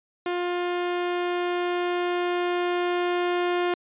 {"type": "tone with level ramp", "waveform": "sawtooth", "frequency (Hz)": 353.6, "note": "F4", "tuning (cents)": 22, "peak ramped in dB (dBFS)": [-21, -18], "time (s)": [0.26, 3.74], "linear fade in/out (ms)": 2, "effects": ["resampled to 8000 Hz"]}